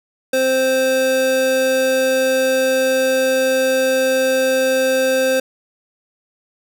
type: tone pair together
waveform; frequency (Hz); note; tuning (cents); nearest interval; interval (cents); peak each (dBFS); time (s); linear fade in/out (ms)
square; 261.6 / 523.2; C4 / C5; 0 / 0; octave; 1200; -25 / -15; 0.33-5.4; 5
effects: none

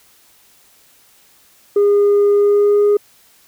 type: tone with pitch glide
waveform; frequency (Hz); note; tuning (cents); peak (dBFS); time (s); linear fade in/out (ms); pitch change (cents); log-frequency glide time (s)
sine; 407.6 to 412.3; G#4 to G#4; -32 to -13; -7; 1.76-2.97; 5; +19; 2.32-2.86
effects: tanh soft clip ceiling -8 dBFS + white hiss -51 dBFS RMS until 3.47 s

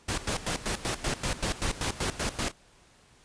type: noise with tremolo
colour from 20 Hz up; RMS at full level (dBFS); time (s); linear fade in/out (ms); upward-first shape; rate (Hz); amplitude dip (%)
pink; -29; 0.08-2.52; 10; square; 5.2; 80
effects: pink hiss -59 dBFS RMS until 3.24 s + resampled to 22050 Hz

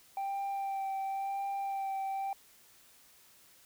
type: tone with vibrato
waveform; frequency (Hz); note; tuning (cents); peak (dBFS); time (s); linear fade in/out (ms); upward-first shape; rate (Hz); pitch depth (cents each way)
sine; 784; G5; 0; -30; 0.17-2.33; 2; sine; 0.95; 17
effects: tanh soft clip ceiling -32 dBFS + white hiss -61 dBFS RMS until 3.65 s

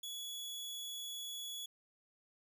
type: tone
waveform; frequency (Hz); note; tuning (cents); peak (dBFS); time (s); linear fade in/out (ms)
sawtooth; 3387; G#7; +33; -39; 0.03-1.66; 5
effects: none

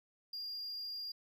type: tone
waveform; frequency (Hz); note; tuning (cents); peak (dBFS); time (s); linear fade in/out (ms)
triangle; 4809; D8; +40; -39; 0.33-1.12; 5
effects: none

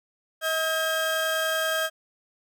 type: tone pair together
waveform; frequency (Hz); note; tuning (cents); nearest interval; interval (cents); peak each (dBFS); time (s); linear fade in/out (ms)
30% pulse; 637.5 / 1609; D#5 / G6; +42 / +45; octave + major third; 1603; -24; 0.41-1.9; 50
effects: none

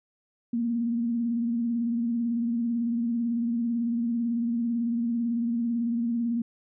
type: tone with vibrato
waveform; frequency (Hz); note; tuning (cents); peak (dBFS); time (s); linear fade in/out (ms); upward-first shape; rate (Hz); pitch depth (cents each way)
sine; 234.4; A#3; +10; -24; 0.53-6.42; 5; sine; 18; 46
effects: none

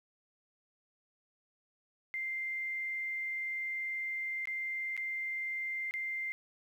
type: tone with dropouts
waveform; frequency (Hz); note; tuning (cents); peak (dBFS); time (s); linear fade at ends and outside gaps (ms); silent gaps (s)
sine; 2093; C7; 0; -34; 2.14-6.32; 0; 4.455-4.473 / 4.966-4.976 / 5.91-5.939
effects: 11-bit

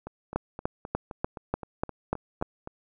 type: two click trains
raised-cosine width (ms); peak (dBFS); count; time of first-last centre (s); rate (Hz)
1; -12 / -23; 8 / 11; 0.36-2.425 / 0.07-2.674; 3.39 / 3.84
effects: none

